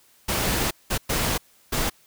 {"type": "noise bursts at uneven times", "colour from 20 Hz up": "pink", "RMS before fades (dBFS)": -24, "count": 4, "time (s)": [[0.28, 0.71], [0.9, 0.98], [1.09, 1.38], [1.72, 1.9]], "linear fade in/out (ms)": 10, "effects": ["white hiss -58 dBFS RMS until 2.06 s"]}